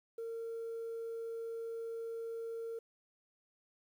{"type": "tone", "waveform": "sine", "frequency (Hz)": 457.6, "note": "A#4", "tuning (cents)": -32, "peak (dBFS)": -37, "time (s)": [0.18, 2.79], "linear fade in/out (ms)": 5, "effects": ["tanh soft clip ceiling -37 dBFS", "11-bit"]}